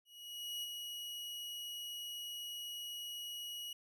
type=tone with ADSR envelope; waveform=40% pulse; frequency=2908 Hz; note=F#7; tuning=31 cents flat; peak=-38 dBFS; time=0.05-3.73 s; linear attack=580 ms; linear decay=26 ms; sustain=-4 dB; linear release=4 ms; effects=none